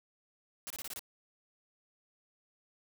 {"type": "noise bursts", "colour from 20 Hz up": "white", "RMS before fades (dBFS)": -42, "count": 6, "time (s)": [0.67, 0.993], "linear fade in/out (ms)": 0, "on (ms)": 33, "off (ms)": 25, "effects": []}